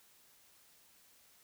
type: silence
effects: white hiss -65 dBFS RMS until 1.43 s